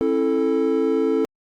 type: chord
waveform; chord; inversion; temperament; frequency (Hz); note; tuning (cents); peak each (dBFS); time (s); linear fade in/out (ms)
triangle; A major; first; equal with one note detuned; 270.1 / 329.6 / 440; C#4 / E4 / A4; -45 / 0 / 0; -21 / -21 / -18; 0.01-1.25; 0
effects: Opus 32 kbps